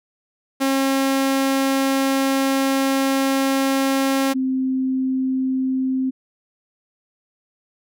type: tone pair in turn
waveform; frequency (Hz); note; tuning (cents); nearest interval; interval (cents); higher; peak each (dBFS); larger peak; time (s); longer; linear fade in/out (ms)
sawtooth / sine; 270 / 261.3; C#4 / C4; -45 / -2; minor second; 57; first; -13 / -18; first; 0.6-4.34 / 4.34-6.11; first; 20
effects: none